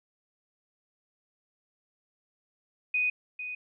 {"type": "tone with echo", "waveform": "sine", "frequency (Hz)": 2489, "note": "D#7", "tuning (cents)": 0, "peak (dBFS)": -24, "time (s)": [2.94, 3.1], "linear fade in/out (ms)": 5, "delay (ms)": 450, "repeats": 1, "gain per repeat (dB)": -10, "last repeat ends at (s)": 3.55, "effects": []}